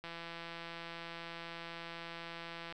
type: click train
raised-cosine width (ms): 0.3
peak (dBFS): -29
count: 452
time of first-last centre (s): 0.04-2.725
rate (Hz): 168
effects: none